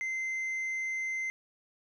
sine tone with tanh clipping, 2074 Hz, C7, 16 cents flat, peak -32 dBFS, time 0.01-1.3 s, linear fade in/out 0 ms, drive 3 dB, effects none

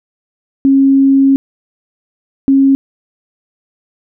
sine tone bursts at uneven times, 272 Hz, C#4, 33 cents flat, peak -5 dBFS, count 2, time 0.65-1.36 / 2.48-2.75 s, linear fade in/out 0 ms, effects none

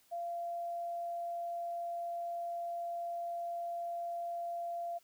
sine tone, 688 Hz, F5, 26 cents flat, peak -36 dBFS, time 0.11-4.99 s, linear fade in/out 20 ms, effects white hiss -68 dBFS RMS until 5.03 s

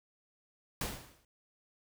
pink noise with exponential decay, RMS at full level -33 dBFS, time 0.81-1.25 s, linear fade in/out 2 ms, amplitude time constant 95 ms, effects none

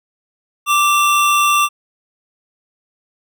square tone pair together, 1174.7 / 2716 Hz, D6 / F7, 0 / -49 cents, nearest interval octave + minor third, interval 1451 cents, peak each -13 / -18 dBFS, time 0.66-1.69 s, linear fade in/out 50 ms, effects none

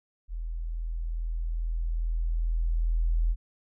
sine tone with level ramp, 41.2 Hz, E1, in tune, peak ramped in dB -31 to -21 dBFS, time 0.28-3.36 s, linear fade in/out 50 ms, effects none

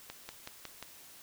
accelerating click train, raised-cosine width 0.2 ms, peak -24 dBFS, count 5, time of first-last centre 0.1-0.826 s, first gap 190 ms, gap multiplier 0.97, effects white hiss -54 dBFS RMS until 1.22 s

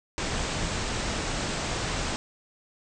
pink low-pass noise, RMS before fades -30 dBFS, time 0.18-2.16 s, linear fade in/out 0 ms, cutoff 8400 Hz, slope 96 dB/octave, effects none

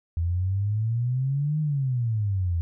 sine exponential two-way sweep, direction up then down, 82.2 to 155.56 to 82.2 Hz, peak -22 dBFS, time 0.17-2.61 s, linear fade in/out 0 ms, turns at 1.6 s, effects none

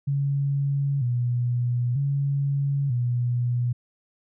sine tone with vibrato, 130.7 Hz, C3, 1 cent flat, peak -21 dBFS, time 0.07-3.73 s, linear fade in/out 10 ms, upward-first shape square, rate 0.53 Hz, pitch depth 120 cents each way, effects none

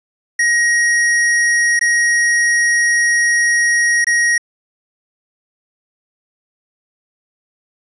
square tone with dropouts, 1886 Hz, A#6, 20 cents sharp, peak -12 dBFS, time 0.39-4.38 s, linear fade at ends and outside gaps 5 ms, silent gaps 1.793-1.811 / 4.045-4.068 s, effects resampled to 24000 Hz + 9-bit

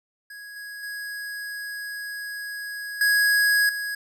square tone with level steps, 1661.2 Hz, G#6, in tune, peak -39 / -36 / -32 / -18 / -28 dBFS, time 0.3-3.95 s, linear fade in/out 5 ms, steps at 0.56 / 0.83 / 3.01 / 3.69 s, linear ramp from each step 2 ms, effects none

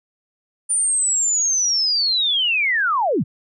sine linear sweep, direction down, 9300 to 87.31 Hz, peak -16 dBFS, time 0.69-3.24 s, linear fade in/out 20 ms, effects none

